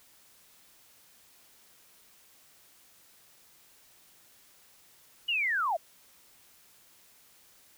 sine linear sweep, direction down, 2960 to 599 Hz, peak -26 dBFS, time 5.28-5.77 s, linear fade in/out 10 ms, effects white hiss -60 dBFS RMS until 7.77 s

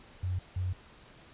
sine tone bursts at uneven times, 91.3 Hz, F#2, 23 cents flat, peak -29 dBFS, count 2, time 0.23-0.39 / 0.56-0.73 s, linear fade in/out 5 ms, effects pink hiss -55 dBFS RMS until 1.33 s + resampled to 8000 Hz

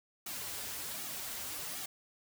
white noise with flanger, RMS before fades -41 dBFS, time 0.26-1.86 s, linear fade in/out 5 ms, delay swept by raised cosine 1.9 to 6.1 ms, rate 1.3 Hz, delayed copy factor -0.75, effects none

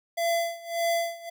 square tone with tremolo, 677 Hz, E5, 46 cents sharp, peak -23 dBFS, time 0.17-1.3 s, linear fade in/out 10 ms, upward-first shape sine, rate 1.7 Hz, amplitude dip 90%, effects none

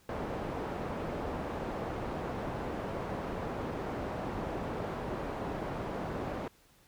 white low-pass noise, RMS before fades -37 dBFS, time 0.09-6.48 s, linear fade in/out 2 ms, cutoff 690 Hz, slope 12 dB/octave, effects pink hiss -64 dBFS RMS until 6.87 s

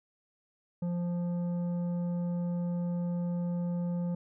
triangle tone with tanh clipping, 174.61 Hz, F3, in tune, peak -31 dBFS, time 0.82-4.15 s, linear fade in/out 5 ms, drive 13 dB, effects none

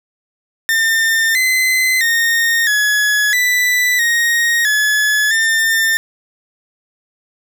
40% pulse tone with pitch steps, 1805 / 2042 / 1845 / 1691 / 1983 / 1869 / 1707 / 1801 Hz, A6 / C7 / A#6 / G#6 / B6 / A#6 / G#6 / A6, +44 / -43 / -18 / +31 / +7 / +4 / +47 / +40 cents, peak -11 dBFS, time 0.69-5.97 s, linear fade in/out 0 ms, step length 660 ms, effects none

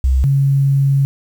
sine tone pair in turn, 65.3 / 138.02 Hz, C2 / C#3, -3 / -7 cents, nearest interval octave + minor second, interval 1296 cents, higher second, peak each -10 dBFS, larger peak neither, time 0.04-0.24 / 0.24-1.05 s, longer second, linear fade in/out 0 ms, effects 7-bit

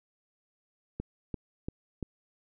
click train, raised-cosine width 3 ms, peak -21 dBFS, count 4, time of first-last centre 1-2.027 s, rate 2.92 Hz, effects none

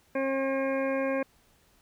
harmonic tone, 269.4 Hz, C#4, 49 cents flat, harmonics 1 / 2 / 3 / 4 / 6 / 7 / 8 / 9, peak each -31 / -28 / -43 / -38 / -38 / -49 / -42 / -42 dBFS, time 0.15-1.23 s, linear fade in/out 5 ms, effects pink hiss -64 dBFS RMS until 1.81 s

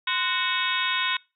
harmonic tone with a mistuned harmonic, 370 Hz, F#4, in tune, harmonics 3 / 4 / 5 / 6 / 7 / 8 / 9 / 10, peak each -30 / -30 / -33 / -31 / -32 / -35 / -32 / -30 dBFS, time 0.07-1.17 s, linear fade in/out 5 ms, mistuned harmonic 3, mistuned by -120 cents, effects noise-tail reverb RT60 0.3 s tail -26 dB re dry

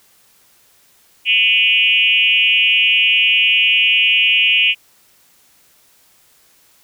sine tone with frequency modulation, 2685 Hz, E7, 31 cents sharp, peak -10 dBFS, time 1.25-4.75 s, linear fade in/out 50 ms, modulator 220 Hz, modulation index 1.6, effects white hiss -53 dBFS RMS until 6.83 s

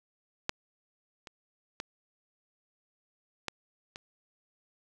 clicks, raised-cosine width 0.2 ms, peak -11 / -27 / -18 / -15 / -24 dBFS, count 5, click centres 0.494 / 1.272 / 1.801 / 3.483 / 3.959 s, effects none

